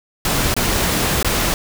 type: noise with dropouts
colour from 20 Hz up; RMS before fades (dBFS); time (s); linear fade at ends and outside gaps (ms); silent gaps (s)
pink; -18; 0.25-1.54; 1; 0.541-0.565 / 1.228-1.246
effects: none